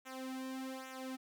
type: tone with flanger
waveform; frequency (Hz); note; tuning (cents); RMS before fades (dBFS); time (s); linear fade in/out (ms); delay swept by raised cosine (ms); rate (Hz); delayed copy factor
sawtooth; 261.6; C4; 0; -44; 0.05-1.17; 20; 0.21 to 2.41; 1.2; -0.9
effects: none